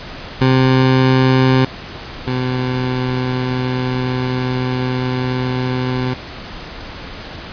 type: tone pair in turn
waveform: 20% pulse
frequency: 130.4 / 127.2 Hz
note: C3 / C3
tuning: -5 / -48 cents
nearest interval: unison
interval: 43 cents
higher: first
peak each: -5 / -12 dBFS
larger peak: first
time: 0.41-1.65 / 2.27-6.14 s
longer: second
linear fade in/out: 5 ms
effects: pink hiss -31 dBFS RMS until 7.52 s + resampled to 11025 Hz